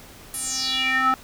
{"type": "tone with band-pass filter sweep", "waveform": "square", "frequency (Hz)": 261.6, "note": "C4", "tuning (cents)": 0, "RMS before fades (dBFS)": -23, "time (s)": [0.34, 1.14], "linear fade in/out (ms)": 0, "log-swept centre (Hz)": [11000, 1100], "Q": 5.3, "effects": ["pink hiss -45 dBFS RMS until 1.23 s"]}